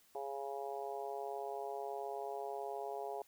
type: harmonic tone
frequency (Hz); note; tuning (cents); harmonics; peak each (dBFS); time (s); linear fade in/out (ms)
138.59; C#3; 0; 3 / 4 / 5 / 6 / 7; -44 / -48 / -44 / -46 / -53; 0.15-3.22; 2
effects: white hiss -68 dBFS RMS until 3.27 s